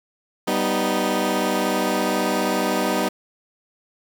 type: chord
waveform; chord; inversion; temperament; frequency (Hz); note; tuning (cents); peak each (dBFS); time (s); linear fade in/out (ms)
15% pulse; G augmented; none; equal with one note detuned; 194.42 / 246.9 / 311.1; G3 / B3 / D#4; -14 / 0 / 0; -18; 0.47-3.09; 10
effects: 7-bit